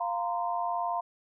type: chord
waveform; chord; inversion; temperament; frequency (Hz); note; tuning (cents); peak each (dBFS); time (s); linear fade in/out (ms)
sine; F suspended fourth; none; equal with one note detuned; 698.5 / 932.3 / 1031.5; F5 / Bb5 / C6; 0 / 0 / -25; -31 / -33 / -34; 0-1.01; 10
effects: none